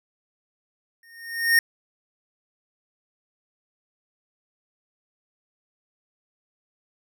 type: tone with exponential growth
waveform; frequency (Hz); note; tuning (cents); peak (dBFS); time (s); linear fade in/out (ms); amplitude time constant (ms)
square; 1843; A#6; -20; -13; 1.03-1.59; 2; 120
effects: none